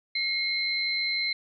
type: tone pair together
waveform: sine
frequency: 2153 / 4097 Hz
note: C7 / C8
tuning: +49 / -37 cents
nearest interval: major seventh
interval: 1114 cents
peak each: -28 dBFS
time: 0.15-1.33 s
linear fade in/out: 5 ms
effects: none